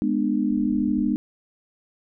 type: chord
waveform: sine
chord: G# diminished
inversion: none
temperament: equal with one note detuned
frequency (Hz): 207.7 / 246.9 / 300.5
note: G#3 / B3 / D4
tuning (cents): 0 / 0 / +40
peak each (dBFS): -24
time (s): 0.02-1.16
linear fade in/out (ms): 0
type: low-pass noise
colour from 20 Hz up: pink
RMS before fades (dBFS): -43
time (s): 0.5-1.14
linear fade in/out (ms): 10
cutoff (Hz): 140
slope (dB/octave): 96
effects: none